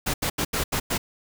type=noise bursts at uneven times; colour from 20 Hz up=pink; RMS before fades=-25 dBFS; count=6; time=0.06-0.14 / 0.22-0.3 / 0.38-0.45 / 0.53-0.64 / 0.72-0.8 / 0.9-0.98 s; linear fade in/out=10 ms; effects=none